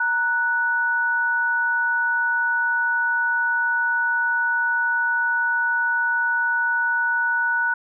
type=tone pair together; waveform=sine; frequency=931 / 1477.9 Hz; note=A#5 / F#6; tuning=-2 / -2 cents; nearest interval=minor sixth; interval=800 cents; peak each=-26 / -19 dBFS; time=0-7.74 s; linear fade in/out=5 ms; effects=none